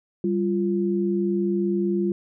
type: tone pair together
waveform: sine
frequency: 196 / 347.2 Hz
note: G3 / F4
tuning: 0 / -10 cents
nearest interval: minor seventh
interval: 990 cents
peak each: -23 dBFS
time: 0.24-2.12 s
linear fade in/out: 2 ms
effects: none